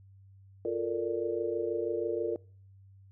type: chord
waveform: sine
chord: Bb major seventh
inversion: second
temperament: equal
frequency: 349.2 / 440 / 466.2 / 587.3 Hz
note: F4 / A4 / Bb4 / D5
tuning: 0 / 0 / 0 / 0 cents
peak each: -34 / -35 / -33 / -38 dBFS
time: 0.65-2.36 s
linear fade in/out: 2 ms
effects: noise-tail reverb RT60 0.5 s tail -25 dB re dry + added 97 Hz sine -53 dBFS peak until 3.11 s